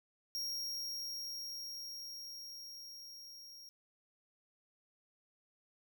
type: tone with level ramp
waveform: 45% pulse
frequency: 5588 Hz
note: F8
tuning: in tune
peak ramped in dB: -37 to -52 dBFS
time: 0.35-3.69 s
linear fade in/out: 0 ms
effects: none